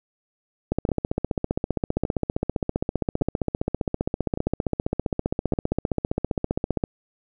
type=two click trains; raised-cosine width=2 ms; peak=-9 / -12 dBFS; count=94 / 5; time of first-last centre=0.72-6.838 / 0.89-5.536 s; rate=15.2 / 0.861 Hz; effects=none